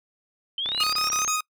sine linear sweep, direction up, 3065 to 6910 Hz, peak -25 dBFS, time 0.58-1.36 s, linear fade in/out 2 ms
click train, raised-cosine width 0.3 ms, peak -18 dBFS, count 22, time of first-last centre 0.66-1.278 s, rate 34 Hz
triangle tone with exponential growth, 2864 Hz, F7, 43 cents sharp, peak -16 dBFS, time 0.68-0.83 s, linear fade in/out 1 ms, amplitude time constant 31 ms
sawtooth tone bursts, 1249 Hz, D#6, 6 cents sharp, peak -21 dBFS, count 4, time 0.8-1.407 s, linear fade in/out 2 ms, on 130 ms, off 29 ms
effects noise-tail reverb RT60 0.1 s tail -26 dB re dry

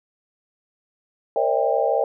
sine tone cluster, 463.2 / 534 / 586 / 652 / 796 Hz, A#4 / C5 / D5 / E5 / G5, -11 / +35 / -4 / -19 / +26 cents, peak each -24 dBFS, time 1.36-2.04 s, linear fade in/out 2 ms, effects none

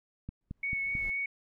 click train, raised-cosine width 5 ms, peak -26 dBFS, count 4, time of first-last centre 0.29-0.952 s, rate 4.53 Hz
brown noise with exponential growth, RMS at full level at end -43 dBFS, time 0.41-1.1 s, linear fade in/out 1 ms, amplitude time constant 150 ms
sine tone with vibrato, 2217 Hz, C#7, in tune, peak -30 dBFS, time 0.63-1.26 s, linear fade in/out 5 ms, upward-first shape triangle, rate 4 Hz, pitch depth 16 cents each way
effects none

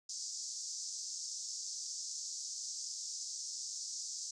pink band-pass noise, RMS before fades -43 dBFS, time 0.09-4.31 s, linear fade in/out 5 ms, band 5000 to 7300 Hz, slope 48 dB/octave, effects resampled to 22050 Hz

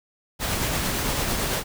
pink noise with tremolo, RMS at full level -24 dBFS, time 0.39-1.64 s, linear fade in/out 50 ms, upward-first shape triangle, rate 8.9 Hz, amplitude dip 30%, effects none

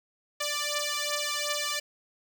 5% pulse beating tone pair, 587.3 / 590 Hz, D5 / D5, 0 / +8 cents, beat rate 2.7 Hz, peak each -20 dBFS, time 0.4-1.8 s, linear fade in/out 10 ms, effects none

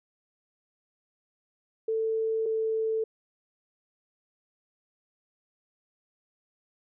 sine tone pair in turn, 444.4 / 442.8 Hz, A4 / A4, +17 / +11 cents, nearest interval unison, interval 6 cents, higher first, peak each -25 dBFS, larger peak neither, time 1.88-2.46 / 2.46-3.04 s, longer neither, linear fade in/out 5 ms, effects none

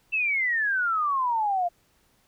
sine exponential sweep, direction down, 2688 to 683 Hz, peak -22 dBFS, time 0.12-1.69 s, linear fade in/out 20 ms, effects pink hiss -65 dBFS RMS until 2.27 s

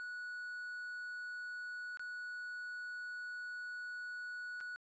triangle tone with dropouts, 1469 Hz, F#6, 13 cents flat, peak -40 dBFS, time 0-4.76 s, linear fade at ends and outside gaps 0 ms, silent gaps 1.972-1.995 / 4.604-4.61 s, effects resampled to 16000 Hz

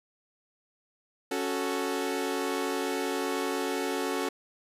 sawtooth chord, F# minor, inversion second, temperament equal, 277.2 / 370 / 440 Hz, C#4 / F#4 / A4, 0 / 0 / 0 cents, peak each -29 dBFS, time 1.31-4.29 s, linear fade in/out 5 ms, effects resampled to 32000 Hz

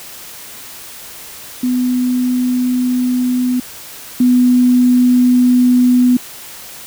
sine tone pair in turn, 250.1 / 248.4 Hz, B3 / B3, +22 / +10 cents, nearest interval unison, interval 12 cents, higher first, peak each -12 / -7 dBFS, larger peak second, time 1.63-3.6 / 4.2-6.17 s, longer neither, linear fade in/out 5 ms, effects white hiss -33 dBFS RMS until 6.86 s

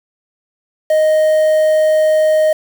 triangle tone with quantisation, 622.3 Hz, D#5, in tune, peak -7 dBFS, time 0.9-2.53 s, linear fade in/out 5 ms, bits 5, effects none

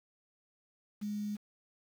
sine tone with quantisation, 207.7 Hz, G#3, in tune, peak -34 dBFS, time 1.01-1.37 s, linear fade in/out 20 ms, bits 9, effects none

